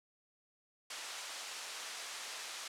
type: band-pass noise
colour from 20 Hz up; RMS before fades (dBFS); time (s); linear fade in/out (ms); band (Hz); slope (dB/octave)
white; -45; 0.9-2.68; 5; 630 to 6700; 12
effects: low-pass 11000 Hz 12 dB/octave